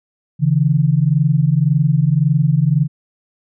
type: tone pair together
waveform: sine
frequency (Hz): 138.59 / 160.42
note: C#3 / E3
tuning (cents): 0 / -47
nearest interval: minor third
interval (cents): 253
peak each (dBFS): -14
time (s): 0.39-2.88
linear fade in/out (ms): 50
effects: none